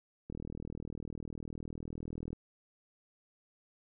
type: click train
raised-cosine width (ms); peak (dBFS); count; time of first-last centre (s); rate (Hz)
3; -29; 82; 0.3-2.33; 39.9
effects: none